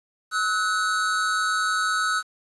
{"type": "tone pair together", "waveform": "square", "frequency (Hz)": [1288.2, 1482], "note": ["E6", "F#6"], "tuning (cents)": [-40, 2], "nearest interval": "major second", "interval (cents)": 242, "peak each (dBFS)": -25, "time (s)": [0.31, 2.23], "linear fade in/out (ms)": 50, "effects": ["resampled to 24000 Hz", "8-bit"]}